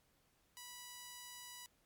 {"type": "tone", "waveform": "5% pulse", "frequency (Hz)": 981, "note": "B5", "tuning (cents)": -12, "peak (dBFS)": -38, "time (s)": [0.57, 1.66], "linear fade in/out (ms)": 0, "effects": ["pink hiss -75 dBFS RMS until 1.85 s", "MP3 96 kbps"]}